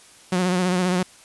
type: tone with vibrato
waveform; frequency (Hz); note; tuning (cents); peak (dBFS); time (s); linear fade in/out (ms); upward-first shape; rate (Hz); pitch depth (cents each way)
sawtooth; 181.6; F#3; -32; -15; 0.32-1.03; 5; sine; 15; 44
effects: white hiss -49 dBFS RMS until 1.24 s + resampled to 24000 Hz